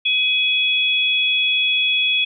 sine tone pair together, 2524 / 3369 Hz, D#7 / G#7, +24 / +24 cents, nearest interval perfect fourth, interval 500 cents, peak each -18 dBFS, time 0.05-2.25 s, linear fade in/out 10 ms, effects none

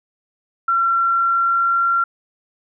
sine tone with pitch glide, 1361 to 1372.8 Hz, F6 to F6, -45 to -30 cents, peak -14 dBFS, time 0.68-2.04 s, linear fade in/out 5 ms, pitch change +15 cents, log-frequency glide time 0.88-1.83 s, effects none

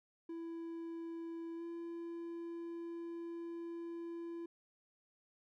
triangle tone with pitch glide, 332.6 to 337.8 Hz, E4 to E4, +16 to +42 cents, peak -40 dBFS, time 0.29-4.46 s, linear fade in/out 5 ms, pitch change +26 cents, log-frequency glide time 1.56-1.63 s, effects none

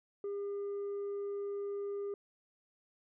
sine tone, 403.1 Hz, G4, 48 cents sharp, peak -33 dBFS, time 0.24-2.14 s, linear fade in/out 2 ms, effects tanh soft clip ceiling -35 dBFS

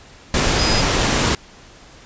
sine tone in noise, 4978 Hz, D#8, in tune, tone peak -21 dBFS, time 0.59-0.81 s, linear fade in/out 2 ms, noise pink, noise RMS -17 dBFS, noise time 0.34-1.35 s, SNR -7 dB, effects pink hiss -44 dBFS RMS until 2.05 s + resampled to 16000 Hz

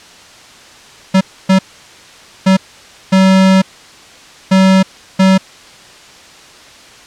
square tone bursts at uneven times, 190 Hz, F#3, 46 cents sharp, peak -6 dBFS, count 6, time 1.14-1.21 / 1.49-1.59 / 2.46-2.57 / 3.12-3.62 / 4.51-4.83 / 5.19-5.38 s, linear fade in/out 10 ms, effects white hiss -38 dBFS RMS until 7.06 s + low-pass 6000 Hz 12 dB/octave

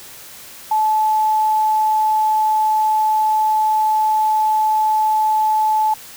sine tone, 865 Hz, A5, 30 cents flat, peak -13 dBFS, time 0.71-5.94 s, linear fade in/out 5 ms, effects white hiss -38 dBFS RMS until 6.16 s

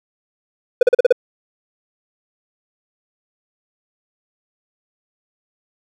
triangle tone bursts, 493.9 Hz, B4, in tune, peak -4 dBFS, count 6, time 0.81-1.125 s, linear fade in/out 5 ms, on 20 ms, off 39 ms, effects none

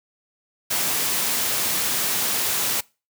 white noise, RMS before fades -23 dBFS, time 0.7-2.81 s, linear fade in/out 10 ms, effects noise-tail reverb RT60 0.3 s tail -24 dB re dry + high-pass 100 Hz 12 dB/octave

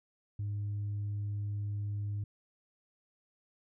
sine tone, 102.7 Hz, G#2, 19 cents flat, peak -31 dBFS, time 0.39-2.24 s, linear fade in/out 5 ms, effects tanh soft clip ceiling -31 dBFS

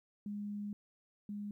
sine tone pair in turn, 205.8 / 205.8 Hz, G#3 / G#3, -16 / -16 cents, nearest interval unison, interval 0 cents, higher neither, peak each -38 / -39 dBFS, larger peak first, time 0.26-0.73 / 1.29-1.51 s, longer first, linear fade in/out 2 ms, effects 13-bit

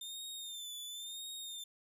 sawtooth tone with vibrato, 3600 Hz, A7, 39 cents sharp, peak -40 dBFS, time 0.01-1.64 s, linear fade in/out 5 ms, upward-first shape sine, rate 0.96 Hz, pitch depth 65 cents each way, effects none

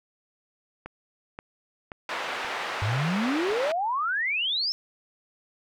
click train, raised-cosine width 0.5 ms, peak -22 dBFS, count 6, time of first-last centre 0.86-3.506 s, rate 1.89 Hz
pink band-pass noise, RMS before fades -32 dBFS, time 2.09-3.72 s, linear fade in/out 2 ms, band 710 to 2600 Hz, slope 12 dB/octave
sine exponential sweep, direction up, 96.6 to 5380 Hz, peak -24 dBFS, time 2.82-4.72 s, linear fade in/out 0 ms
effects none

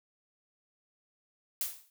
blue noise with exponential decay, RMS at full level -30 dBFS, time 1.61-1.9 s, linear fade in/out 1 ms, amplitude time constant 62 ms, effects none

